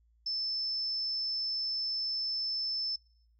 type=tone; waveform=sine; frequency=5274 Hz; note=E8; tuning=in tune; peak=-31 dBFS; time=0.26-2.96 s; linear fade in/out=5 ms; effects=noise-tail reverb RT60 0.7 s tail -25 dB re dry + added 57 Hz sine -64 dBFS peak until 3.39 s